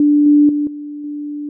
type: tone with level steps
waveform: sine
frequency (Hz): 293.7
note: D4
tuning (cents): 0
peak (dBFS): -8 / -6 / -14 / -25 / -22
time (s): 0-1.49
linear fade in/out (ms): 2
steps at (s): 0.26 / 0.49 / 0.67 / 1.04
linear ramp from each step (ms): 2
effects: none